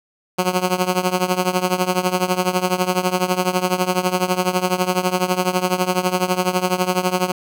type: tone with tremolo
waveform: 10% pulse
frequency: 182.5 Hz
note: F#3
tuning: 24 cents flat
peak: -5 dBFS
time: 0.38-7.32 s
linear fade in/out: 10 ms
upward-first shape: triangle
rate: 12 Hz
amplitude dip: 90%
effects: none